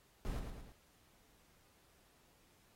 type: noise with echo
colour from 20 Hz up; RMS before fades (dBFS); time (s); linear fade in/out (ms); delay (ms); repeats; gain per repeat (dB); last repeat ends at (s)
brown; -40; 0.25-0.39; 0; 110; 3; -5; 0.72
effects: pink hiss -70 dBFS RMS until 2.75 s + AAC 48 kbps